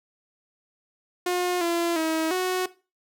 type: tone with pitch steps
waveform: sawtooth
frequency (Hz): 358.4 / 340.5 / 320.2 / 368.4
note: F4 / F4 / D#4 / F#4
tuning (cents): +45 / -44 / +50 / -7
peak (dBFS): -19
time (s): 1.26-2.66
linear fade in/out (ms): 5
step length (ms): 350
effects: noise-tail reverb RT60 0.3 s tail -17 dB re dry